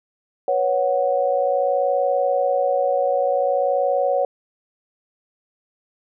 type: chord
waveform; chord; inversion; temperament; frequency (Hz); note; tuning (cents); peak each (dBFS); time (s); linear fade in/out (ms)
sine; B suspended second; none; equal; 493.9 / 554.4 / 740; B4 / C#5 / F#5; 0 / 0 / 0; -24 / -19 / -22; 0.48-4.25; 2
effects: none